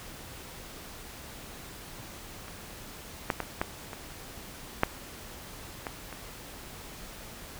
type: clicks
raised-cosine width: 0.5 ms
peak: -30 / -10 / -15 / -29 / -12 / -23 / -6 / -18 / -25 dBFS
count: 9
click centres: 2.482 / 3.302 / 3.403 / 3.433 / 3.615 / 3.932 / 4.834 / 5.868 / 6.127 s
effects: pink hiss -45 dBFS RMS until 7.59 s